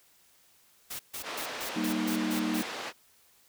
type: noise bursts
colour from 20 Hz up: white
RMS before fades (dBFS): -38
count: 8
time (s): 0.9-2.632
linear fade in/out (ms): 10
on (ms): 94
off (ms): 140
type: band-pass noise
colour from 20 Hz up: pink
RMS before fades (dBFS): -38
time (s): 1.22-2.93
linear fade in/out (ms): 50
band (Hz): 470 to 4600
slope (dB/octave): 12
type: chord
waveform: sine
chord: Eb major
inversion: first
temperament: just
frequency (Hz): 194.45 / 233.3 / 311.1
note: G3 / Bb3 / Eb4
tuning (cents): -14 / +2 / 0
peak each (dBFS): -35 / -32 / -31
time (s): 1.76-2.62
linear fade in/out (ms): 5
effects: white hiss -63 dBFS RMS until 3.48 s